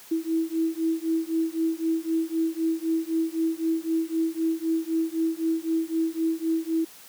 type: beating tone pair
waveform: sine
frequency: 323.6 / 327.5 Hz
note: E4 / E4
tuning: -32 / -11 cents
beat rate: 3.9 Hz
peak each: -26 dBFS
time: 0.11-6.85 s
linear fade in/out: 10 ms
effects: white hiss -48 dBFS RMS until 7.08 s + high-pass 150 Hz 12 dB/octave